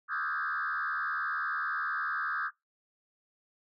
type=tone with frequency modulation; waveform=sine; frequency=1423 Hz; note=F6; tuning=32 cents sharp; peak=-29 dBFS; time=0.08-2.51 s; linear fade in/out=50 ms; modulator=75.5 Hz; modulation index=3.3; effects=noise-tail reverb RT60 0.2 s tail -25 dB re dry + tanh soft clip ceiling -25 dBFS